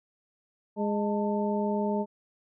harmonic tone with a mistuned harmonic, 206.7 Hz, G#3, 8 cents flat, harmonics 1 / 2 / 3 / 4, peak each -28 / -31 / -33 / -34 dBFS, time 0.76-2.06 s, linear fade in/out 50 ms, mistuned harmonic 4, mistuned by +120 cents, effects none

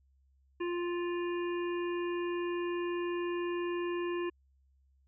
harmonic tone, 349.2 Hz, F4, in tune, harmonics 1 / 3 / 5 / 7 / 8, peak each -32 / -42 / -46 / -49 / -50 dBFS, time 0.6-4.3 s, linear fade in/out 10 ms, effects added 67 Hz sine -65 dBFS peak until 5.07 s

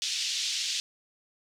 pink band-pass noise, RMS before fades -31 dBFS, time 0.02-0.8 s, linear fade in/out 0 ms, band 3000 to 6400 Hz, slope 24 dB/octave, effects none

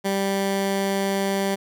15% pulse tone, 196 Hz, G3, in tune, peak -15 dBFS, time 0.04-1.56 s, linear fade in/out 20 ms, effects none

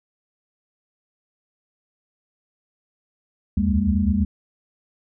sine tone cluster, 69.1 / 74.9 / 84.4 / 202.1 / 229.7 Hz, C#2 / D2 / E2 / G#3 / A#3, -5 / +35 / +41 / -47 / -25 cents, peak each -27 / -25 / -24 / -20 / -25 dBFS, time 3.57-4.25 s, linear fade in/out 5 ms, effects none

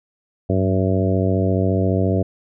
harmonic tone with a mistuned harmonic, 94.5 Hz, F#2, 37 cents sharp, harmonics 1 / 2 / 3 / 4 / 5 / 6 / 7, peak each -19 / -22 / -24 / -25 / -26 / -27 / -27 dBFS, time 0.49-2.23 s, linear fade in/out 10 ms, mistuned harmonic 1, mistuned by +49 cents, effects none

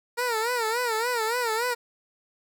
15% pulse tone with vibrato, 466.2 Hz, A#4, in tune, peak -18 dBFS, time 0.17-1.75 s, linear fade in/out 20 ms, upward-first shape sine, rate 3.5 Hz, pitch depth 120 cents each way, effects none

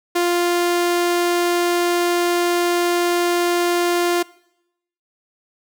sawtooth tone, 349.2 Hz, F4, in tune, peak -12 dBFS, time 0.15-4.23 s, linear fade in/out 10 ms, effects noise-tail reverb RT60 0.8 s tail -22 dB re dry

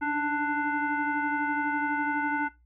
sine tone with frequency modulation, 885 Hz, A5, 10 cents sharp, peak -25 dBFS, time 0.01-2.49 s, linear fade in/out 20 ms, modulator 594 Hz, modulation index 1.4, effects noise-tail reverb RT60 0.2 s tail -17 dB re dry + added 60 Hz sine -58 dBFS peak until 2.65 s

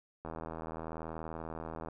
click train, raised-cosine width 1 ms, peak -27 dBFS, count 133, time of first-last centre 0.25-1.886 s, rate 80.7 Hz, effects none

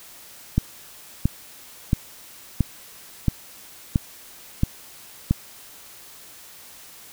click train, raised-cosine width 5 ms, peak -5 dBFS, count 8, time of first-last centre 0.58-5.31 s, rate 1.48 Hz, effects white hiss -45 dBFS RMS until 7.12 s

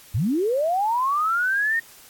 sine linear sweep, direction up, 82.41 to 1864.7 Hz, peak -19 dBFS, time 0.14-1.8 s, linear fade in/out 10 ms, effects white hiss -48 dBFS RMS until 2.09 s + AAC 64 kbps

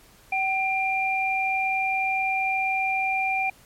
sine tone pair together, 765 / 2386 Hz, G5 / D7, -42 / +27 cents, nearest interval octave + minor sixth, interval 1969 cents, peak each -25 / -24 dBFS, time 0.32-3.5 s, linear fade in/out 5 ms, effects pink hiss -54 dBFS RMS until 3.65 s + MP3 64 kbps

